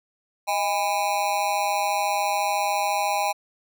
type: tone with amplitude modulation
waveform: square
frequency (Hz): 814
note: G#5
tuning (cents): -35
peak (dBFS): -18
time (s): 0.47-3.33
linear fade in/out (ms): 20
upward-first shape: sine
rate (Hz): 186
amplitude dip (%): 100
effects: none